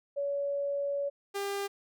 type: tone pair in turn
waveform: sine / sawtooth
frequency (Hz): 565 / 399.5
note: C#5 / G4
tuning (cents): +33 / +33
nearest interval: tritone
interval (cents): 600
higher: first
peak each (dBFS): -29 / -28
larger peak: second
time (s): 0.16-1.1 / 1.34-1.68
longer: first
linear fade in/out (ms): 20
effects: none